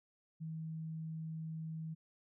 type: tone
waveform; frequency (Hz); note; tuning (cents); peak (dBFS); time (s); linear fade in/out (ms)
sine; 160; D#3; +49; -40; 0.4-1.95; 20
effects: none